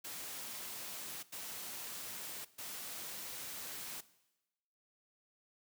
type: noise bursts at uneven times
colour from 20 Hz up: white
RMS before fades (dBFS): -45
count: 3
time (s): 0.04-1.23 / 1.32-2.45 / 2.58-4.01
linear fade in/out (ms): 10
effects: noise-tail reverb RT60 1.0 s tail -18 dB re dry + high-pass 100 Hz 12 dB/octave